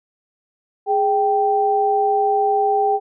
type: tone pair together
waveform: sine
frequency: 415.3 / 782.3 Hz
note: G#4 / G5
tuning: 0 / -4 cents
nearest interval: major seventh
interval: 1096 cents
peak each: -19 / -16 dBFS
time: 0.86-3 s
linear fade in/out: 50 ms
effects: none